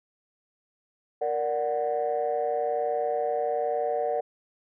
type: chord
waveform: sine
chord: Bb augmented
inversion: none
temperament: equal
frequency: 466.2 / 587.3 / 740 Hz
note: Bb4 / D5 / F#5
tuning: 0 / 0 / 0 cents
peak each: -28 dBFS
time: 1.21-4.21 s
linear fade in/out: 10 ms
effects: tanh soft clip ceiling -18 dBFS